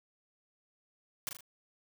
white noise with echo, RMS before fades -36 dBFS, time 1.27-1.29 s, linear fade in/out 0 ms, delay 39 ms, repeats 3, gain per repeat -6 dB, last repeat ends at 1.407 s, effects none

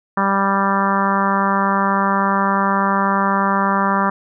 harmonic tone, 196.5 Hz, G3, 4 cents sharp, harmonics 1 / 2 / 3 / 4 / 5 / 6 / 7 / 8 / 9, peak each -20 / -28 / -26 / -25 / -20 / -20 / -25 / -27 / -29 dBFS, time 0.17-4.1 s, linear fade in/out 5 ms, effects none

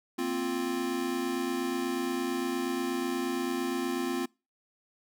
square chord, Bb suspended second, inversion none, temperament equal, 233.1 / 261.6 / 349.2 Hz, Bb3 / C4 / F4, 0 / 0 / 0 cents, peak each -39 / -33 / -33 dBFS, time 0.18-4.26 s, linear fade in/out 10 ms, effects noise-tail reverb RT60 0.3 s tail -26 dB re dry

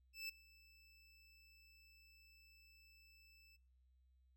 25% pulse tone with ADSR envelope, 2637 Hz, E7, in tune, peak -39 dBFS, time 0.13-3.57 s, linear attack 160 ms, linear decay 9 ms, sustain -24 dB, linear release 18 ms, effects noise-tail reverb RT60 0.6 s tail -23 dB re dry + added 63 Hz sine -70 dBFS peak until 4.36 s

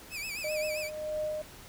sawtooth tone with vibrato, 2446 Hz, D#7, 30 cents flat, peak -32 dBFS, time 0.1-0.91 s, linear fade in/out 50 ms, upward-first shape sine, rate 7.6 Hz, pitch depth 120 cents each way
sine tone with tremolo, 613 Hz, D#5, 26 cents flat, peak -29 dBFS, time 0.44-1.42 s, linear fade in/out 5 ms, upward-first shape triangle, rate 1.6 Hz, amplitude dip 65%
effects pink hiss -50 dBFS RMS until 1.68 s

